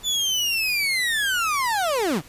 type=linear sweep; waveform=30% pulse; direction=down; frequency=3520 to 120.2 Hz; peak=-18 dBFS; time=0.03-2.22 s; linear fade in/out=50 ms; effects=pink hiss -47 dBFS RMS until 2.28 s + resampled to 32000 Hz